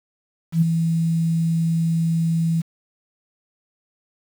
sine tone with ADSR envelope, 164.81 Hz, E3, in tune, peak -11 dBFS, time 0.52-2.62 s, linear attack 96 ms, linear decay 15 ms, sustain -6 dB, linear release 16 ms, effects 7-bit

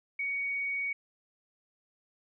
sine tone, 2241 Hz, C#7, 18 cents sharp, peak -30 dBFS, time 0.19-0.93 s, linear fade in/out 5 ms, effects none

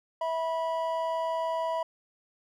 triangle tone pair together, 652.7 / 979 Hz, E5 / B5, -17 / -15 cents, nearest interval perfect fifth, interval 702 cents, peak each -28 / -29 dBFS, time 0.21-1.83 s, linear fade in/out 5 ms, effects none

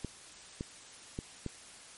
clicks, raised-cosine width 3 ms, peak -23 dBFS, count 4, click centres 0.047 / 0.609 / 1.189 / 1.463 s, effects white hiss -52 dBFS RMS until 1.97 s + MP3 48 kbps

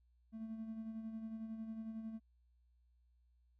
triangle tone with tremolo, 222.2 Hz, A3, 17 cents sharp, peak -38 dBFS, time 0.32-2.2 s, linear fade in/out 50 ms, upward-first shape sine, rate 11 Hz, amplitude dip 55%, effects tanh soft clip ceiling -36 dBFS + added 60 Hz sine -69 dBFS peak until 3.59 s

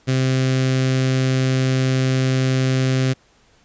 sawtooth tone with notch filter, 130.81 Hz, C3, in tune, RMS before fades -18 dBFS, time 0.07-3.14 s, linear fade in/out 20 ms, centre 910 Hz, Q 1, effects pink hiss -56 dBFS RMS until 3.64 s + resampled to 16000 Hz

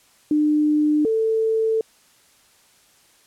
sine tone pair in turn, 300.9 / 444.2 Hz, D4 / A4, +42 / +16 cents, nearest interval perfect fifth, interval 674 cents, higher second, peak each -15 / -17 dBFS, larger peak first, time 0.31-1.05 / 1.05-1.81 s, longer second, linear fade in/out 2 ms, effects white hiss -56 dBFS RMS until 3.26 s + low-pass 11000 Hz 12 dB/octave

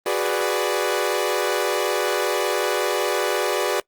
sawtooth chord, G# half-diminished seventh, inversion third, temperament equal, 370 / 415.3 / 493.9 / 587.3 Hz, F#4 / G#4 / B4 / D5, 0 / 0 / 0 / 0 cents, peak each -22 dBFS, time 0.06-3.8 s, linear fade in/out 2 ms, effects noise-tail reverb RT60 0.1 s tail -24 dB re dry + Opus 24 kbps

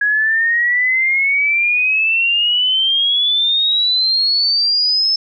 sine exponential sweep, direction up, 1661.2 to 5274 Hz, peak -12 dBFS, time 0.01-5.16 s, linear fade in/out 5 ms, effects none

